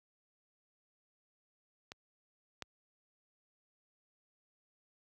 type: clicks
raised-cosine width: 0.2 ms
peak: -28 / -23 dBFS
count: 2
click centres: 1.919 / 2.623 s
effects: high-pass 60 Hz 12 dB/octave